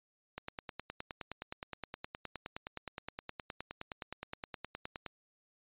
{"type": "click train", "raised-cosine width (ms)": 0.3, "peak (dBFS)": -24, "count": 46, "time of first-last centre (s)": [0.38, 5.063], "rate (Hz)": 9.61, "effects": ["resampled to 8000 Hz"]}